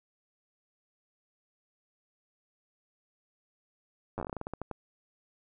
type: slowing click train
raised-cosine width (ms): 1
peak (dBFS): -22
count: 15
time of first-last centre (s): 4.18-4.713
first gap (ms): 9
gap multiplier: 1.2
effects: none